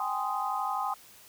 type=chord; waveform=sine; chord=Ab major seventh; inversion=third; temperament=just; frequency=778.7 / 830.6 / 1038.3 / 1245.9 Hz; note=G5 / Ab5 / C6 / Eb6; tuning=-12 / 0 / -14 / +2 cents; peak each=-34 dBFS; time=0-0.94 s; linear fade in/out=2 ms; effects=white hiss -54 dBFS RMS until 1.28 s